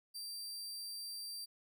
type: tone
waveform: sawtooth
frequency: 4699 Hz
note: D8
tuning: in tune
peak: -40 dBFS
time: 0.14-1.46 s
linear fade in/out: 20 ms
effects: none